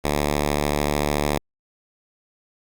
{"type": "tone", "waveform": "5% pulse", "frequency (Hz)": 73.5, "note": "D2", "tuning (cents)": 2, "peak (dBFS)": -9, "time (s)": [0.04, 1.38], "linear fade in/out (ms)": 5, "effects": ["Opus 48 kbps"]}